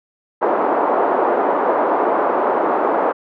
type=band-pass noise; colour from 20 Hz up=white; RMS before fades=-17 dBFS; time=0.41-3.13 s; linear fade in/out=20 ms; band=310 to 1000 Hz; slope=24 dB/octave; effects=none